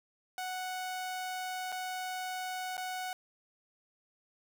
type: tone with dropouts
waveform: sawtooth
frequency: 740 Hz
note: F#5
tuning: in tune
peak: -32 dBFS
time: 0.38-3.13 s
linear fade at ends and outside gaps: 1 ms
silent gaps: 1.72-1.724 / 2.769-2.778 s
effects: 12-bit